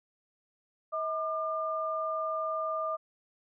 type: tone pair together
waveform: sine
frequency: 638 / 1202 Hz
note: D#5 / D6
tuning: +43 / +40 cents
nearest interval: major seventh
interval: 1097 cents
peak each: -33 / -32 dBFS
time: 0.92-2.97 s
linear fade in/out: 20 ms
effects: none